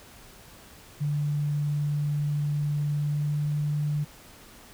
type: tone with pitch glide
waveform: sine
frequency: 146.8 to 148.16 Hz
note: D3 to D3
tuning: 0 to +16 cents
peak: -24 dBFS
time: 1-4.05 s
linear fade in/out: 20 ms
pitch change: +16 cents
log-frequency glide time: 2.99-3.46 s
effects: pink hiss -50 dBFS RMS until 4.73 s